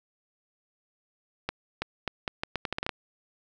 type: accelerating click train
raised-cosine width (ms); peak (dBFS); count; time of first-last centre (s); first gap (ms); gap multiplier
0.3; -13; 12; 1.49-2.892; 330; 0.78
effects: none